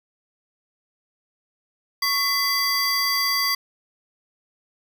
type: tone cluster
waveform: square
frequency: 1111 / 2018 / 4721 Hz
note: C#6 / B6 / D8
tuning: +4 / +37 / +8 cents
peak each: -27 / -26 / -23 dBFS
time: 2.02-3.55 s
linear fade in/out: 5 ms
effects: none